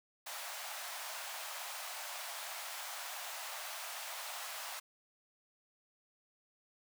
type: high-pass noise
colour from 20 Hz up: pink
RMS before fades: -44 dBFS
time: 0.26-4.8 s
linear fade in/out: 10 ms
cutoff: 630 Hz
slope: 48 dB/octave
effects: none